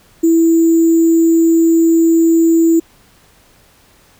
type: tone with sample-and-hold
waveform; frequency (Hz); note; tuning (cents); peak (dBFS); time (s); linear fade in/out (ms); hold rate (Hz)
sine; 329.6; E4; 0; -7; 0.23-2.8; 10; 7350
effects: pink hiss -49 dBFS RMS until 4.19 s